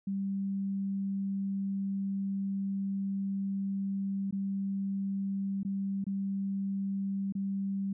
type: tone with dropouts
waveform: sine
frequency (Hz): 196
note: G3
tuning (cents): 0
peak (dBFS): -30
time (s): 0.07-7.93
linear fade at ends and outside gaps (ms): 5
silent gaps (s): 4.31-4.325 / 5.632-5.649 / 6.042-6.066 / 7.324-7.351
effects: none